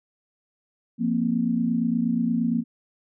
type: chord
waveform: sine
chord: F suspended fourth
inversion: none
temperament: equal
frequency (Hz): 174.61 / 233.1 / 261.6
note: F3 / Bb3 / C4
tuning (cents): 0 / 0 / 0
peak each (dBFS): -28 / -22 / -28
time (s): 0.98-2.64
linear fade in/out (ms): 50
effects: none

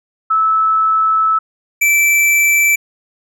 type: tone pair in turn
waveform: sine / square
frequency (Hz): 1306 / 2327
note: E6 / D7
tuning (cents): -17 / -17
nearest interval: minor seventh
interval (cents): 1000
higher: second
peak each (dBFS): -10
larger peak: neither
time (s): 0.3-1.39 / 1.81-2.76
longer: first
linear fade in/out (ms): 10
effects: none

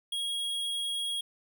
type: tone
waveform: square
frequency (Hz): 3297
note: G#7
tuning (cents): -13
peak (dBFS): -31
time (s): 0.12-1.21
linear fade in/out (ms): 5
effects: none

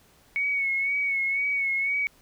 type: tone with vibrato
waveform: sine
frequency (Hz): 2217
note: C#7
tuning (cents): 0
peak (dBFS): -23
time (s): 0.36-2.07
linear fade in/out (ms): 0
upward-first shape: sine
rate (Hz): 2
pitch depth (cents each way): 42
effects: pink hiss -59 dBFS RMS until 2.21 s

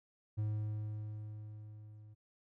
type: tone with level ramp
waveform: triangle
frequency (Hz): 106.6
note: G#2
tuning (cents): +46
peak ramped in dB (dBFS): -30 to -51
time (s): 0.37-2.15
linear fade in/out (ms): 20
effects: none

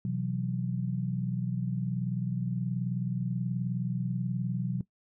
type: chord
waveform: sine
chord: B suspended fourth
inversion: none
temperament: equal with one note detuned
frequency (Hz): 126.14 / 164.81 / 185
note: B2 / E3 / F#3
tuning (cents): +37 / 0 / 0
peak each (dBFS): -32 / -36 / -32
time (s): 0.05-4.81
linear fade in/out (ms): 2
effects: noise-tail reverb RT60 0.1 s tail -18 dB re dry

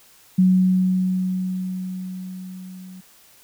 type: tone with level ramp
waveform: sine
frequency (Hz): 185.2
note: F#3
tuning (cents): +2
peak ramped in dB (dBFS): -11 to -37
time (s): 0.38-3.01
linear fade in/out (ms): 10
effects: white hiss -52 dBFS RMS until 3.43 s

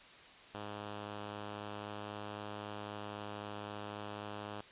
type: tone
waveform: 5% pulse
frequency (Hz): 103.83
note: G#2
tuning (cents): 0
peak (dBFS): -31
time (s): 0.54-4.61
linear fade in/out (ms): 5
effects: white hiss -56 dBFS RMS until 4.71 s + resampled to 8000 Hz

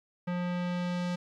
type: tone with low-pass filter sweep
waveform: square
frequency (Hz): 177.4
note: F3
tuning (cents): +27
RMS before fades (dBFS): -32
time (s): 0.27-1.16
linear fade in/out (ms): 10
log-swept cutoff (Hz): 2200 to 5500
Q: 0.95
effects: 12-bit

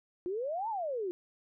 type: exponential two-way sweep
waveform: sine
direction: up then down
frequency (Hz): 343.5 to 932.3 to 343.5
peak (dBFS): -32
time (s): 0.26-1.11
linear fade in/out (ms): 0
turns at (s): 0.69
effects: none

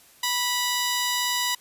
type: tone pair together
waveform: 10% pulse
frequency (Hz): 982 / 3708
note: B5 / A#7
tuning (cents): -10 / -10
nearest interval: octave + major seventh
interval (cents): 2300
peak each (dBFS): -15 / -23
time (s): 0.23-1.55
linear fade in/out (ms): 5
effects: white hiss -54 dBFS RMS until 1.6 s + resampled to 32000 Hz

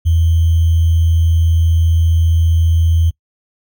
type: tone with sample-and-hold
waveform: sine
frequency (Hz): 82.6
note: E2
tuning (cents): +4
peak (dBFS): -9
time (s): 0.05-3.11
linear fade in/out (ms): 20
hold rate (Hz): 3150
effects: noise-tail reverb RT60 0.1 s tail -23 dB re dry

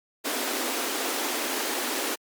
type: high-pass noise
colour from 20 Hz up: pink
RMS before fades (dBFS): -29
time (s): 0.24-2.16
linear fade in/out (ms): 20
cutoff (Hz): 240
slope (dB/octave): 96
effects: Opus 48 kbps

